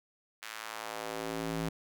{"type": "tone with high-pass filter sweep", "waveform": "square", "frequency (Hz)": 55, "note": "A1", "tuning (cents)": 0, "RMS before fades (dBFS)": -38, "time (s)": [0.42, 1.69], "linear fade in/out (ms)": 5, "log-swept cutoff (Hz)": [1800, 150], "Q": 1.1, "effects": []}